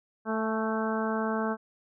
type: harmonic tone with a mistuned harmonic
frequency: 220.7 Hz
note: A3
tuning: 5 cents sharp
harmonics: 1 / 2 / 3 / 4 / 5 / 6 / 7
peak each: -30 / -33 / -35 / -36 / -37 / -38 / -38 dBFS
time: 0.25-1.57 s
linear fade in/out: 50 ms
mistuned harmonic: 4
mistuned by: -21 cents
effects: none